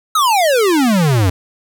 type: exponential sweep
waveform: square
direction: down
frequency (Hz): 1318.5 to 87.31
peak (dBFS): -11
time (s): 0.15-1.3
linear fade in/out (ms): 5
effects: none